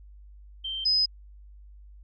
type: tone pair in turn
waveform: sine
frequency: 3132 / 5040 Hz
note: G7 / D#8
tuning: -2 / +21 cents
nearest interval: minor sixth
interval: 823 cents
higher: second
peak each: -30 / -20 dBFS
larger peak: second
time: 0.64-0.85 / 0.85-1.06 s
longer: neither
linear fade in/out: 10 ms
effects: added 50 Hz sine -46 dBFS peak until 2.03 s